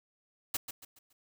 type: noise with echo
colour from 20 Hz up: white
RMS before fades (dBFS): -32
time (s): 0.54-0.57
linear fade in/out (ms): 5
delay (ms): 140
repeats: 4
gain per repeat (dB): -9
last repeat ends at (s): 1.13
effects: none